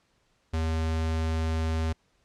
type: tone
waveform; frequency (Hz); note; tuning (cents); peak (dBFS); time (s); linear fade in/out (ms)
square; 80.4; E2; -43; -26; 0.53-1.93; 10
effects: pink hiss -69 dBFS RMS until 2.24 s + low-pass 7000 Hz 12 dB/octave